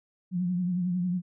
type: tone with vibrato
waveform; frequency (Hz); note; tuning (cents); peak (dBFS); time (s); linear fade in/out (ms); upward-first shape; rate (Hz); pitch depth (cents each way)
sine; 179.2; F3; +45; -25; 0.31-1.22; 50; triangle; 11; 68
effects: none